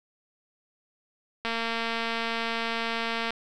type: click train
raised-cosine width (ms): 0.3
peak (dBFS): -14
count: 426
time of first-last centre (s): 1.45-3.306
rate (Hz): 229
effects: none